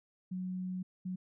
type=tone bursts at uneven times; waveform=sine; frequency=184.1 Hz; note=F#3; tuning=8 cents flat; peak=-35 dBFS; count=2; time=0.31-0.83 / 1.05-1.16 s; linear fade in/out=10 ms; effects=none